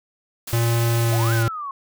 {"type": "noise", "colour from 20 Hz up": "white", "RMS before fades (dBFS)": -32, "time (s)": [0.47, 1.43], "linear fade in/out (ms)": 5}
{"type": "tone with pitch glide", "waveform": "square", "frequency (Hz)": [116.54, 114.34], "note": ["A#2", "A#2"], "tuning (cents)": [0, -33], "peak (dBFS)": -18, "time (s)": [0.53, 1.48], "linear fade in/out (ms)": 0, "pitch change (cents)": -33, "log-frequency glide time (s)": [1.01, 1.19]}
{"type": "exponential two-way sweep", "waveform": "sine", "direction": "up then down", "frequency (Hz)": [616, 1578, 1073], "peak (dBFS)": -27, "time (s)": [1.12, 1.71], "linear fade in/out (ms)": 2, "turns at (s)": 1.33}
{"effects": []}